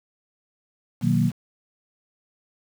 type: chord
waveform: sine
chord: B major seventh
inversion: none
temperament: equal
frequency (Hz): 123.47 / 155.56 / 185 / 233.1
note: B2 / D#3 / F#3 / A#3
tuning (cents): 0 / 0 / 0 / 0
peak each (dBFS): -23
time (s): 1.01-1.32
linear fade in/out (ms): 50
effects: 7-bit